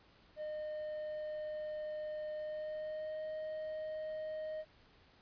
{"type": "tone with pitch glide", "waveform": "triangle", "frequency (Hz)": [611, 622], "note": ["D#5", "D#5"], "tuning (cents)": [-32, -1], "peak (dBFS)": -37, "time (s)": [0.36, 4.65], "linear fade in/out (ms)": 50, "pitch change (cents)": 31, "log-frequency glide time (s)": [2.36, 3.25], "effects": ["pink hiss -65 dBFS RMS until 5.21 s", "resampled to 11025 Hz"]}